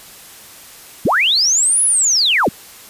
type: linear two-way sweep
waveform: sine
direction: up then down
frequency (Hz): 98 to 10540 to 98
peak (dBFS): -11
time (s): 1.05-2.49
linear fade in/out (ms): 5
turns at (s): 1.84
effects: white hiss -39 dBFS RMS until 2.89 s + resampled to 32000 Hz